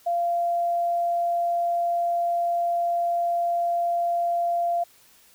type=tone; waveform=sine; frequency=690 Hz; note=F5; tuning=21 cents flat; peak=-21 dBFS; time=0.06-4.84 s; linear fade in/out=10 ms; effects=white hiss -56 dBFS RMS until 5.34 s